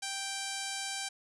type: tone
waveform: 5% pulse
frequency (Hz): 784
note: G5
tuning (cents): 0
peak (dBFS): -23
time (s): 0.02-1.09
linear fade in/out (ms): 10
effects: resampled to 24000 Hz